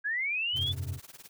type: linear sweep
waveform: sine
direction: up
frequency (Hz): 1611 to 3520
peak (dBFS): -28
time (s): 0.04-0.73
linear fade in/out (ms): 20
type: chord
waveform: triangle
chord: F suspended second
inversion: none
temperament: equal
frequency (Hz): 87.31 / 98 / 130.81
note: F2 / G2 / C3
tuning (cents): 0 / 0 / 0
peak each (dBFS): -34 / -35 / -36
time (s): 0.53-1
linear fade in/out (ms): 50
type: noise with tremolo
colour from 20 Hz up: white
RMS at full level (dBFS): -46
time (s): 0.56-1.29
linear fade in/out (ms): 2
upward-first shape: triangle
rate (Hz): 19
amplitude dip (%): 100
effects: none